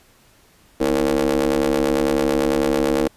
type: ring-modulated tone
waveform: 25% pulse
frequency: 71 Hz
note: C#2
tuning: 42 cents sharp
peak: -10 dBFS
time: 0.8-3.08 s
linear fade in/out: 10 ms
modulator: 395 Hz
effects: pink hiss -54 dBFS RMS until 3.16 s + resampled to 32000 Hz